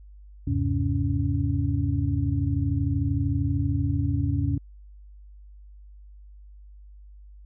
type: tone cluster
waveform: sine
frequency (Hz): 79.3 / 99.7 / 132.6 / 281.4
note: D#2 / G2 / C3 / C#4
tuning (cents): +33 / +30 / +23 / +26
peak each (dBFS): -27 / -26 / -28 / -29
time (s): 0.47-4.58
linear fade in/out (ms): 5
effects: added 50 Hz sine -44 dBFS peak until 7.45 s